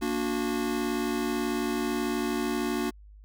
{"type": "chord", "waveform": "square", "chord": "Bb augmented", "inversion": "none", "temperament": "just", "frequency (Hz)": [233.1, 291.4, 364.2], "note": ["Bb3", "D4", "F#4"], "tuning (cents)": [0, -13, -27], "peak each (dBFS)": -32, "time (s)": [0.01, 2.91], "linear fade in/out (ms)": 20, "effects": ["added 51 Hz sine -47 dBFS peak until 3.24 s"]}